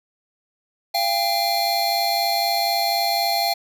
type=tone cluster; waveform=square; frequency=690 / 794 / 4267 Hz; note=F5 / G5 / C8; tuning=-21 / +22 / +33 cents; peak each=-24 dBFS; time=0.94-3.54 s; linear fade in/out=10 ms; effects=none